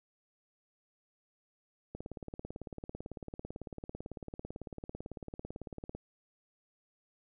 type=click train; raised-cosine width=2 ms; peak=-28 dBFS; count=73; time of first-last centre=1.95-5.95 s; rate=18 Hz; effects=none